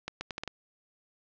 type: accelerating click train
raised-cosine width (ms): 0.2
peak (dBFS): -17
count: 6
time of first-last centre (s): 0.08-0.477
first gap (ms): 130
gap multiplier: 0.75
effects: low-pass 5000 Hz 12 dB/octave